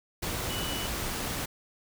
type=tone in noise; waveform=sine; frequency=2960 Hz; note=F#7; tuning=in tune; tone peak=-37 dBFS; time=0.49-0.87 s; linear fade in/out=10 ms; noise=pink; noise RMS=-33 dBFS; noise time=0.22-1.46 s; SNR=-7 dB; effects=none